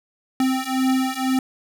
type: beating tone pair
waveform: square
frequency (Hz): 260 / 262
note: C4 / C4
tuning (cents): -11 / +2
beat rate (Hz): 2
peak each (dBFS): -23 / -22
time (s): 0.4-1.39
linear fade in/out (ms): 2
effects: none